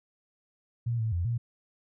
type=tone with pitch steps; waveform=sine; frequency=117.9 / 111.3 / 86.4 / 117.9 Hz; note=A#2 / A2 / F2 / A#2; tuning=+20 / +20 / -18 / +20 cents; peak=-26 dBFS; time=0.86-1.38 s; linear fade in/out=10 ms; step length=130 ms; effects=none